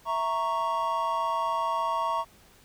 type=chord; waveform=triangle; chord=A# diminished; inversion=second; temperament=equal; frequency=659.3 / 932.3 / 1108.7 Hz; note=E5 / A#5 / C#6; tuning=0 / 0 / 0 cents; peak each=-31 / -27 / -27 dBFS; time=0.05-2.25 s; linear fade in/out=50 ms; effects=pink hiss -57 dBFS RMS until 2.64 s